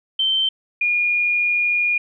sine tone pair in turn, 3109 / 2431 Hz, G7 / D#7, -15 / -41 cents, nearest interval major third, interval 426 cents, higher first, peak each -16 / -16 dBFS, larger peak neither, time 0.19-0.49 / 0.81-1.98 s, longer second, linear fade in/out 5 ms, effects none

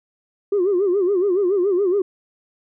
sine tone with vibrato, 380.2 Hz, F#4, 47 cents sharp, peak -14 dBFS, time 0.52-2.02 s, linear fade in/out 5 ms, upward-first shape sine, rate 7.1 Hz, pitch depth 150 cents each way, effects tanh soft clip ceiling -12 dBFS

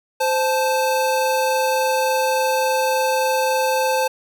square tone pair together, 519.7 / 874 Hz, C5 / A5, -12 / -12 cents, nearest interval major sixth, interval 900 cents, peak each -20 / -21 dBFS, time 0.2-4.08 s, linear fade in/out 10 ms, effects none

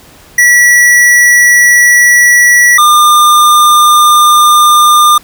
square tone pair in turn, 1943 / 1203 Hz, B6 / D6, -29 / +41 cents, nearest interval minor sixth, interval 830 cents, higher first, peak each -3 dBFS, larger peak neither, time 0.38-2.78 / 2.78-5.18 s, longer neither, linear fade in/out 5 ms, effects pink hiss -38 dBFS RMS until 5.23 s

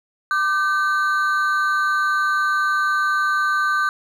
triangle ring-modulated tone, 1363 Hz, F6, 43 cents flat, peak -12 dBFS, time 0.31-3.89 s, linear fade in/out 0 ms, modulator 175 Hz, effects none

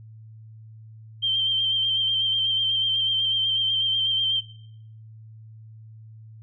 sine tone with vibrato, 3144 Hz, G7, 4 cents sharp, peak -20 dBFS, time 1.22-4.41 s, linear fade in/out 20 ms, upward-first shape triangle, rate 8.1 Hz, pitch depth 33 cents each way, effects noise-tail reverb RT60 0.7 s tail -18 dB re dry + added 110 Hz sine -42 dBFS peak until 6.42 s

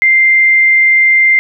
sine tone, 2093 Hz, C7, in tune, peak -5 dBFS, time 0.02-1.39 s, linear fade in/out 0 ms, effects none

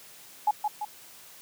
sine tone with echo, 842 Hz, G#5, 24 cents sharp, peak -19 dBFS, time 0.47-0.51 s, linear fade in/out 5 ms, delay 170 ms, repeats 2, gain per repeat -5 dB, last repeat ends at 0.85 s, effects white hiss -50 dBFS RMS until 1.41 s + high-pass 100 Hz 12 dB/octave

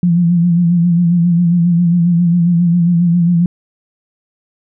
sine tone with vibrato, 172.4 Hz, F3, 22 cents flat, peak -8 dBFS, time 0.03-3.46 s, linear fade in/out 2 ms, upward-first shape sine, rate 7.4 Hz, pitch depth 53 cents each way, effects none

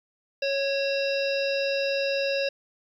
harmonic tone with a mistuned harmonic, 552 Hz, C#5, 7 cents flat, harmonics 1 / 3 / 5 / 7 / 9 / 10, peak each -25 / -36 / -31 / -37 / -36 / -42 dBFS, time 0.42-2.49 s, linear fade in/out 5 ms, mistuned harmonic 5, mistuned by -27 cents, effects 10-bit

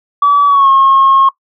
sine tone with pitch glide, 1146 to 1081.7 Hz, D6 to C#6, -43 to -43 cents, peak -4 dBFS, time 0.22-1.29 s, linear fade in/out 5 ms, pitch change -100 cents, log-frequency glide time 0.47-0.69 s, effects noise-tail reverb RT60 0.1 s tail -18 dB re dry + tanh soft clip ceiling -1 dBFS

